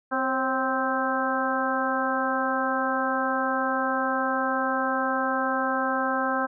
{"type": "harmonic tone with a mistuned harmonic", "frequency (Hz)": 261.1, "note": "C4", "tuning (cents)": -3, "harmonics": [1, 2, 3, 4, 5, 6], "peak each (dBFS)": [-30, -30, -30, -30, -30, -30], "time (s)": [0.11, 6.47], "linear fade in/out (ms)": 20, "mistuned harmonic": 2, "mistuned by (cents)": 44, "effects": []}